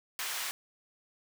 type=high-pass noise; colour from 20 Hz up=pink; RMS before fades=-36 dBFS; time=0.19-0.51 s; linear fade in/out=0 ms; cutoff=1300 Hz; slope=12 dB/octave; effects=none